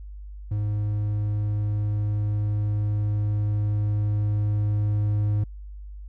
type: tone with level ramp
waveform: triangle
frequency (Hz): 104.2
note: G#2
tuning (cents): +6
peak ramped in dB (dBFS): -21 to -18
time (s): 0.51-5.44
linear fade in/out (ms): 5
effects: added 50 Hz sine -36 dBFS peak until 6.08 s